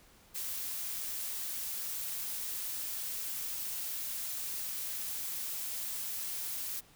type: noise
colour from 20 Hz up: blue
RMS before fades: -38 dBFS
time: 0.34-6.81 s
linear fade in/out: 20 ms
effects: pink hiss -61 dBFS RMS until 6.95 s